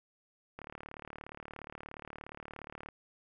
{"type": "click train", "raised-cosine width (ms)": 0.5, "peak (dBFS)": -29, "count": 86, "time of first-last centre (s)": [0.59, 2.887], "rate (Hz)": 37, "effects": []}